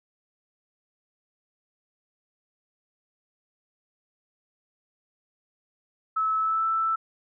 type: tone with pitch glide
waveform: sine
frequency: 1300 to 1323.5 Hz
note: E6 to E6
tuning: -24 to +7 cents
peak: -22 dBFS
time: 6.16-6.96 s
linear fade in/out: 10 ms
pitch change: +31 cents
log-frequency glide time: 6.38-6.66 s
effects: none